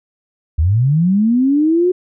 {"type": "linear sweep", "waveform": "sine", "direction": "up", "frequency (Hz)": [70.7, 370], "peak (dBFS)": -10, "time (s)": [0.58, 1.92], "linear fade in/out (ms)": 10, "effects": []}